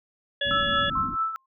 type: harmonic tone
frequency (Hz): 567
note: C#5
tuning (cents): +39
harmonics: 1 / 3 / 5 / 6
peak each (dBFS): -31 / -27 / -35 / -27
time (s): 0.41-0.9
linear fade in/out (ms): 5
type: low-pass noise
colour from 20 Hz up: white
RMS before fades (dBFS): -35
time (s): 0.44-1.17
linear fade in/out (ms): 50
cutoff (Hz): 290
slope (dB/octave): 48
type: tone with tremolo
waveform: sine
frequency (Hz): 1318.5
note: E6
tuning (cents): 0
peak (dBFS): -21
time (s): 0.51-1.36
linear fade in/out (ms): 0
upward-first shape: triangle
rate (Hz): 4.6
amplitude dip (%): 75
type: tone with exponential decay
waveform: sine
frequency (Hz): 1061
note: C6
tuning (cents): +24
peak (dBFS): -28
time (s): 0.95-1.46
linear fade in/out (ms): 5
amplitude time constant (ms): 110
effects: none